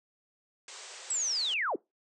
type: band-pass noise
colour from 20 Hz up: white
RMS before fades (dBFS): -47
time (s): 0.68-1.54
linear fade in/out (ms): 2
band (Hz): 370 to 8400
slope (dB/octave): 96
type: linear sweep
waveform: sine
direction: down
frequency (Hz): 7970 to 261.6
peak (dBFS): -28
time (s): 1.1-1.76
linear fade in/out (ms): 5
effects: noise-tail reverb RT60 0.2 s tail -23 dB re dry